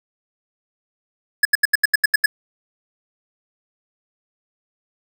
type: tone bursts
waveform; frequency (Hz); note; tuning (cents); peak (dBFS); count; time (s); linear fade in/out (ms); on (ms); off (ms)
square; 1700; G#6; +40; -11; 9; 1.43-2.26; 5; 22; 79
effects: 7-bit